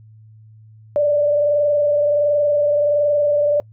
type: tone with frequency modulation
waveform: sine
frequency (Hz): 586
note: D5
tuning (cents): -4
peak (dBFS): -13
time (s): 0.96-3.6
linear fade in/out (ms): 0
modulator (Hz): 21.4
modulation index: 0.51
effects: noise-tail reverb RT60 0.1 s tail -26 dB re dry + added 109 Hz sine -42 dBFS peak until 3.72 s